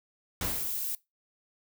pink noise with exponential decay, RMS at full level -31 dBFS, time 0.41-0.92 s, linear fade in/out 2 ms, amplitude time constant 110 ms
violet noise, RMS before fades -33 dBFS, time 0.44-0.95 s, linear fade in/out 2 ms
effects noise-tail reverb RT60 0.2 s tail -21 dB re dry

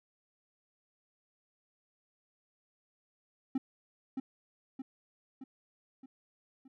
triangle tone with echo, 264.2 Hz, C4, 17 cents sharp, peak -26 dBFS, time 3.55-3.58 s, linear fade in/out 5 ms, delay 620 ms, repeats 5, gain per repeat -5 dB, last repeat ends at 6.68 s, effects none

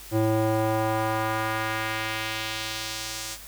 square tone with band-pass filter sweep, 110 Hz, A2, in tune, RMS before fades -27 dBFS, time 0.11-3.38 s, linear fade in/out 50 ms, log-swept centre 390 to 7500 Hz, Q 1.1, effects added 50 Hz sine -48 dBFS peak until 3.47 s + white hiss -44 dBFS RMS until 3.47 s

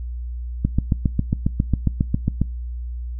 click train, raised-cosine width 5 ms, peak -5 dBFS, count 14, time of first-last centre 0.65-2.416 s, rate 7.36 Hz, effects noise-tail reverb RT60 0.3 s tail -24 dB re dry + added 60 Hz sine -26 dBFS peak until 3.19 s

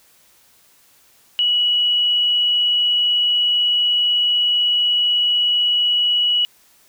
sine tone, 2929 Hz, F#7, 18 cents flat, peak -14 dBFS, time 1.39-6.45 s, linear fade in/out 0 ms, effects white hiss -54 dBFS RMS until 6.88 s

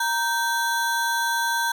square ring-modulated tone, 1244.5 Hz, D#6, in tune, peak -19 dBFS, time 0-1.72 s, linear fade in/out 5 ms, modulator 312 Hz, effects none

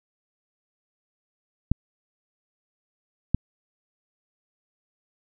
clicks, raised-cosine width 5 ms, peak -7 dBFS, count 2, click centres 1.716 / 3.346 s, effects none

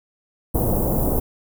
pink band-stop noise, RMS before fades -20 dBFS, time 0.54-1.2 s, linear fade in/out 10 ms, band 750 to 13000 Hz, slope 24 dB/octave, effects none

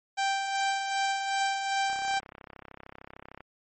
sawtooth tone with tremolo, 784 Hz, G5, in tune, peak -21 dBFS, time 0.17-2.2 s, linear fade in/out 20 ms, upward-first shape sine, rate 2.6 Hz, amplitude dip 45%
click train, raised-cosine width 0.5 ms, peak -29 dBFS, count 51, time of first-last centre 1.9-3.406 s, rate 33.2 Hz
effects MP3 32 kbps

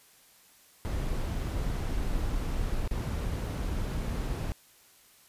brown noise with dropouts, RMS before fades -31 dBFS, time 0.85-4.52 s, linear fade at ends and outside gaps 0 ms, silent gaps 2.876-2.911 s, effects white hiss -59 dBFS RMS until 5.28 s + resampled to 32000 Hz

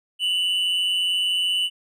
triangle tone pair together, 2794 / 2977 Hz, F7 / F#7, 0 / +10 cents, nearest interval minor second, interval 110 cents, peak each -26 / -19 dBFS, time 0.19-1.7 s, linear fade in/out 50 ms, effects none

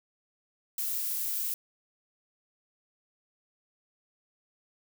violet noise, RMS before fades -32 dBFS, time 0.78-1.54 s, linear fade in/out 2 ms, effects none

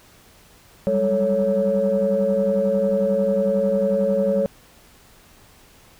sine tone cluster, 192.2 / 203.3 / 438.6 / 556 Hz, G3 / G#3 / A4 / C#5, -34 / -37 / -6 / +5 cents, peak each -26 / -23 / -25 / -18 dBFS, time 0.87-4.46 s, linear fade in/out 0 ms, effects tanh soft clip ceiling -10 dBFS + pink hiss -51 dBFS RMS until 5.99 s

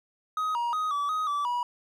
triangle tone with pitch steps, 1259 / 949 / 1253 / 1150 / 1256 / 1157 / 970 Hz, D#6 / A#5 / D#6 / D6 / D#6 / D6 / B5, +20 / +31 / +12 / -37 / +16 / -26 / -31 cents, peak -24 dBFS, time 0.37-1.63 s, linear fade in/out 2 ms, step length 180 ms, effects none

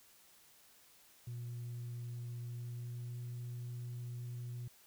sine tone with pitch glide, 120 to 121.39 Hz, B2 to B2, -49 to -29 cents, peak -39 dBFS, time 1.27-4.68 s, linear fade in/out 5 ms, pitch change +20 cents, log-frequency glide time 2.53-3.23 s, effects tanh soft clip ceiling -39 dBFS + white hiss -64 dBFS RMS until 4.86 s

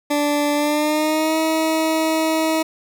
20% pulse tone with pitch glide, 292.3 to 318.8 Hz, D4 to D#4, -8 to +42 cents, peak -12 dBFS, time 0.1-2.63 s, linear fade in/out 10 ms, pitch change +150 cents, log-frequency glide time 0.54-1.38 s, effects none

